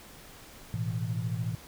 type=chord; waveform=sine; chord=A suspended second; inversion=none; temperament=equal; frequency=110 / 123.47 / 164.81 Hz; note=A2 / B2 / E3; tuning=0 / 0 / 0 cents; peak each=-32 / -34 / -35 dBFS; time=0.74-1.55 s; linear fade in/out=0 ms; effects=pink hiss -50 dBFS RMS until 1.67 s